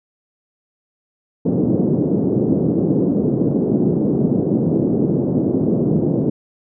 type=band-pass noise; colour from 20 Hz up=pink; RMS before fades=-17 dBFS; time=1.45-6.3 s; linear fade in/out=10 ms; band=150 to 420 Hz; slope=24 dB/octave; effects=none